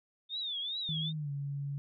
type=tone with vibrato; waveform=sine; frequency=3579 Hz; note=A7; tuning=29 cents sharp; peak=-34 dBFS; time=0.29-1.13 s; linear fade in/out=50 ms; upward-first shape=triangle; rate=2.5 Hz; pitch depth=180 cents each way
type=tone with pitch glide; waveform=sine; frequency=157.6 to 141.22 Hz; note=D#3 to C#3; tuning=+23 to +33 cents; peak=-34 dBFS; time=0.89-1.78 s; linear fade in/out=0 ms; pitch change=-190 cents; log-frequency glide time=1.13-1.31 s
effects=none